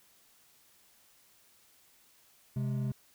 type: tone pair together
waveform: triangle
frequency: 130.81 / 208.4 Hz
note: C3 / G#3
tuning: 0 / +6 cents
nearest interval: minor sixth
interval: 806 cents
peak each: -29 / -35 dBFS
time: 2.56-2.92 s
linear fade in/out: 5 ms
effects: white hiss -64 dBFS RMS until 3.14 s